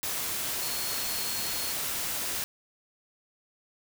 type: tone in noise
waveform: sine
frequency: 4310 Hz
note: C#8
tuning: 49 cents flat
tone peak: -38 dBFS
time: 0.62-1.72 s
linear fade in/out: 0 ms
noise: white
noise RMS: -32 dBFS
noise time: 0.03-2.44 s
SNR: -9 dB
effects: none